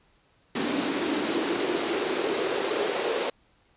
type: noise with high-pass filter sweep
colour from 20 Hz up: pink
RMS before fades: -27 dBFS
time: 0.55-3.3 s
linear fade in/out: 5 ms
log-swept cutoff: 270 to 460 Hz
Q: 4.5
effects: pink hiss -64 dBFS RMS until 3.76 s + resampled to 8000 Hz